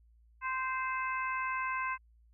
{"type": "harmonic tone", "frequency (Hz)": 520, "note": "C5", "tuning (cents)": -11, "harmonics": [2, 3, 4, 5], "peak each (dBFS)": [-34, -38, -40, -42], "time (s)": [0.41, 1.98], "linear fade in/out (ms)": 50, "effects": ["added 57 Hz sine -60 dBFS peak until 2.33 s"]}